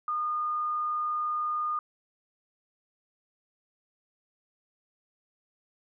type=tone; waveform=sine; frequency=1221 Hz; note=D#6; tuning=33 cents flat; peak=-27 dBFS; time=0.08-1.79 s; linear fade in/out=2 ms; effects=none